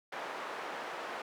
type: band-pass noise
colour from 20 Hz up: white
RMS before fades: -41 dBFS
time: 0.12-1.22 s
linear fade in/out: 5 ms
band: 440 to 1300 Hz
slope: 12 dB/octave
effects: none